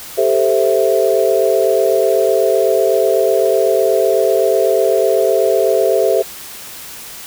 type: chord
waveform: sine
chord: A minor seventh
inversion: third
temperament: equal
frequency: 392 / 440 / 523.3 / 659.3 Hz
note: G4 / A4 / C5 / E5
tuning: 0 / 0 / 0 / 0 cents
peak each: -16 dBFS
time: 0.17-6.23 s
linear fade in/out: 20 ms
effects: white hiss -32 dBFS RMS until 7.26 s